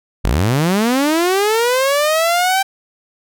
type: linear sweep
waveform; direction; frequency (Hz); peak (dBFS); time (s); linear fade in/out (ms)
sawtooth; up; 38.42 to 784; -9; 0.24-2.63; 10
effects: none